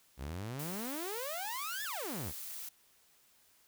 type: exponential two-way sweep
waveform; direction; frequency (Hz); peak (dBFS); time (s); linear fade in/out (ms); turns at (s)
sawtooth; up then down; 60.8 to 1800 to 60.8; -35; 0.17-2.33; 50; 1.84
type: noise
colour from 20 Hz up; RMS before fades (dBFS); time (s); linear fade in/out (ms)
blue; -44; 0.59-2.69; 5
effects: white hiss -67 dBFS RMS until 3.67 s